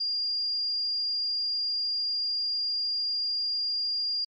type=tone; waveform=sine; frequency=4809 Hz; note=D8; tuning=40 cents sharp; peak=-26 dBFS; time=0-4.25 s; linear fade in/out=10 ms; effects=MP3 96 kbps